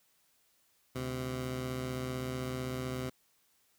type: tone pair together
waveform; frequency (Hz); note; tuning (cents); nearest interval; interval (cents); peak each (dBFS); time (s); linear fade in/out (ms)
15% pulse; 72 / 128.29; D2 / C3; -34 / -34; minor seventh; 1000; -39 / -29; 0.95-3.1; 10
effects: white hiss -71 dBFS RMS until 3.78 s